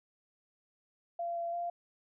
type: tone with pitch steps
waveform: sine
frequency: 686 / 682 / 693 Hz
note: F5 / F5 / F5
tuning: -31 / -41 / -14 cents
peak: -33 dBFS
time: 1.19-1.7 s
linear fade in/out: 5 ms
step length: 170 ms
effects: none